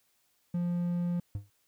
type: tone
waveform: triangle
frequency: 174.61 Hz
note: F3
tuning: in tune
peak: -26 dBFS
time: 0.54-1.2 s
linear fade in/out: 5 ms
type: tone with exponential decay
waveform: triangle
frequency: 101.1 Hz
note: G#2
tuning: 46 cents flat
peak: -27 dBFS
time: 1.35-1.5 s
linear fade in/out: 0 ms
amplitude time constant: 32 ms
effects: white hiss -72 dBFS RMS until 1.67 s